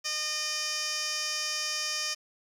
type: tone with band-pass filter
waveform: 15% pulse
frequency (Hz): 610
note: D#5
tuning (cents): -34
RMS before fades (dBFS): -32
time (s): 0.04-2.15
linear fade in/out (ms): 20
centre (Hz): 5000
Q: 2.9
effects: 9-bit